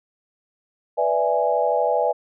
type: chord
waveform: sine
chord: E dominant seventh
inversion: second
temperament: equal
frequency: 493.9 / 587.3 / 659.3 / 830.6 Hz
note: B4 / D5 / E5 / G#5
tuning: 0 / 0 / 0 / 0 cents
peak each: -23 dBFS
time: 0.97-2.13 s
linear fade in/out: 20 ms
effects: none